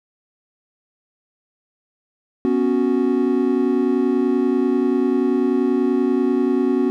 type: chord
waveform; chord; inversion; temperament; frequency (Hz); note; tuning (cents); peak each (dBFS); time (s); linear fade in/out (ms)
triangle; B suspended second; none; equal; 246.9 / 277.2 / 370; B3 / C#4 / F#4; 0 / 0 / 0; -18; 2.45-6.9; 0
effects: none